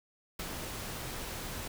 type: noise with ADSR envelope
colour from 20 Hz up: pink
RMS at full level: -37 dBFS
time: 0.39-1.68 s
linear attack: 6 ms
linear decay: 32 ms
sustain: -3 dB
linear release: 7 ms
effects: none